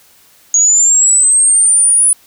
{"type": "linear sweep", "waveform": "sine", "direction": "up", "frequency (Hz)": [6645, 9956], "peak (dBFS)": -6, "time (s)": [0.54, 2.13], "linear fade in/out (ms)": 2, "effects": ["white hiss -47 dBFS RMS until 2.26 s"]}